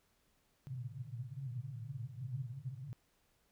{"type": "band-pass noise", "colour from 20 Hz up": "white", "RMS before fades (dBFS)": -44, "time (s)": [0.67, 2.93], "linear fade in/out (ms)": 0, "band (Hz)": [110, 140], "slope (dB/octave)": 96, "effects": ["pink hiss -75 dBFS RMS until 3.51 s"]}